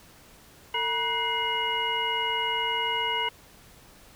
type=tone cluster; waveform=sine; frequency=450.3 / 956 / 1494 / 2107 / 2897 Hz; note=A4 / A#5 / F#6 / C7 / F#7; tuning=+40 / +43 / +16 / +12 / -37 cents; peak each=-36 / -29 / -38 / -31 / -29 dBFS; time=0.74-3.29 s; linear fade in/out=5 ms; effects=pink hiss -53 dBFS RMS until 4.15 s